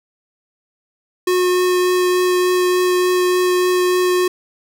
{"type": "tone with vibrato", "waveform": "square", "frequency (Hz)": 362.7, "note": "F#4", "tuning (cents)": -34, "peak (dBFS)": -14, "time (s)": [1.27, 4.28], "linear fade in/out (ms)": 5, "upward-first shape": "triangle", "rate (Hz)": 3.4, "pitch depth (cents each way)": 8, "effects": []}